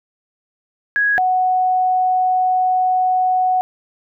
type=tone pair in turn; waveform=sine; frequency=1661.2 / 740 Hz; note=G#6 / F#5; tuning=0 / 0 cents; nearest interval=octave + major second; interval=1400 cents; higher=first; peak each=-13 dBFS; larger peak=neither; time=0.96-1.18 / 1.18-3.61 s; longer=second; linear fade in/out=0 ms; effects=none

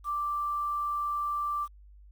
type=tone with quantisation; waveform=sine; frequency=1174.7 Hz; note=D6; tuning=in tune; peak=-28 dBFS; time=0.04-1.68 s; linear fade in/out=50 ms; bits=9; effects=added 50 Hz sine -50 dBFS peak until 2.11 s

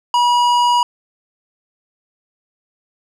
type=tone with tanh clipping; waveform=sine; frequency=967 Hz; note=B5; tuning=37 cents flat; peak=-13 dBFS; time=0.14-0.83 s; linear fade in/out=2 ms; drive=14 dB; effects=none

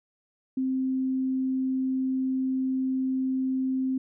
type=tone; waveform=sine; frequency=261.6 Hz; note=C4; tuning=in tune; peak=-24 dBFS; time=0.57-3.98 s; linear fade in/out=5 ms; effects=none

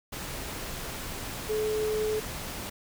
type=tone in noise; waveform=sine; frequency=430 Hz; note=A4; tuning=40 cents flat; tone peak=-26 dBFS; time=1.49-2.2 s; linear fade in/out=10 ms; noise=pink; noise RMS=-37 dBFS; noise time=0.12-2.7 s; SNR=+8 dB; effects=none

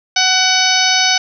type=harmonic tone with a mistuned harmonic; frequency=747 Hz; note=F#5; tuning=16 cents sharp; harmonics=1 / 2 / 3 / 4 / 5 / 6 / 7 / 8; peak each=-19 / -19 / -19 / -19 / -19 / -19 / -19 / -19 dBFS; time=0.16-1.18 s; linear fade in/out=5 ms; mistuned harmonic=3; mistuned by=+18 cents; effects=none

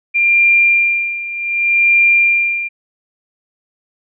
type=tone with tremolo; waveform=sine; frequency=2388 Hz; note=D7; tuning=28 cents sharp; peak=-7 dBFS; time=0.14-2.69 s; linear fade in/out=20 ms; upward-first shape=sine; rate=0.66 Hz; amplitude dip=80%; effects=none

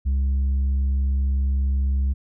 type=tone with tanh clipping; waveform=sine; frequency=67.4 Hz; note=C#2; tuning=48 cents flat; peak=-19 dBFS; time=0.05-2.14 s; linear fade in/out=20 ms; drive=3 dB; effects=none

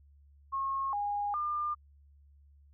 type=tone with pitch steps; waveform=sine; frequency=1085 / 819 / 1201 Hz; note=C#6 / G#5 / D6; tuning=-37 / -24 / +38 cents; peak=-30 dBFS; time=0.52-1.75 s; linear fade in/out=20 ms; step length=410 ms; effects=added 71 Hz sine -57 dBFS peak until 2.73 s

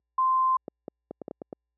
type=tone; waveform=sine; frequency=1041 Hz; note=C6; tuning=9 cents flat; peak=-20 dBFS; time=0.18-0.57 s; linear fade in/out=5 ms
type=clicks; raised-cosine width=2 ms; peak=-19 dBFS; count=8; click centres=0.681 / 0.881 / 1.11 / 1.217 / 1.281 / 1.311 / 1.418 / 1.528 s
effects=added 60 Hz sine -54 dBFS peak until 1.77 s + high-pass 300 Hz 12 dB/octave

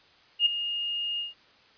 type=tone with ADSR envelope; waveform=sine; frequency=2843 Hz; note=F7; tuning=30 cents sharp; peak=-16 dBFS; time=0.39-1.34 s; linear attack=68 ms; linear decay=12 ms; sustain=-12 dB; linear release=150 ms; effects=white hiss -58 dBFS RMS until 1.77 s + resampled to 11025 Hz

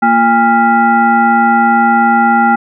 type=tone with frequency modulation; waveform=sine; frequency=810 Hz; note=G#5; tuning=43 cents flat; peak=-6 dBFS; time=0.02-2.56 s; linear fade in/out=10 ms; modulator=579 Hz; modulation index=1.1; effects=none

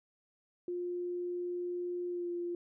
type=tone with pitch glide; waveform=sine; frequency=353.8 to 348.1 Hz; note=F4 to F4; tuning=+23 to -6 cents; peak=-34 dBFS; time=0.68-2.55 s; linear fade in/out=2 ms; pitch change=-29 cents; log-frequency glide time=2.09-2.29 s; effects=none

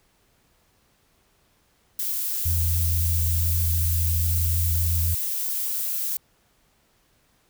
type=noise; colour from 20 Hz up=violet; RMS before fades=-27 dBFS; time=1.99-6.17 s; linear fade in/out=2 ms
type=tone with vibrato; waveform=sine; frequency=83.7 Hz; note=E2; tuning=27 cents sharp; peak=-21 dBFS; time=2.45-5.15 s; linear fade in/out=10 ms; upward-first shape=sine; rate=3.8 Hz; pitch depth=8 cents each way
effects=pink hiss -64 dBFS RMS until 7.49 s

